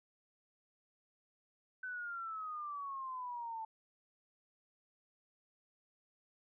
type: exponential sweep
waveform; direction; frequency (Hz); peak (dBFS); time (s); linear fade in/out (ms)
sine; down; 1523 to 880; -40; 1.83-3.65; 5
effects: none